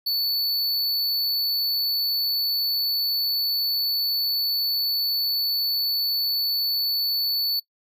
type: tone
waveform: square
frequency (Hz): 4466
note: C#8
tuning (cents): +12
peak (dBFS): -22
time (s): 0.06-7.6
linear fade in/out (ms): 10
effects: noise-tail reverb RT60 0.1 s tail -22 dB re dry